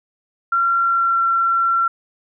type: tone with pitch glide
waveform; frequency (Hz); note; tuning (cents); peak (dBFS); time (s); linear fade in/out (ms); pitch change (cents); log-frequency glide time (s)
sine; 1371 to 1359.2; F6 to F6; -32 to -47; -14; 0.52-1.88; 5; -15; 0.79-1.23
effects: none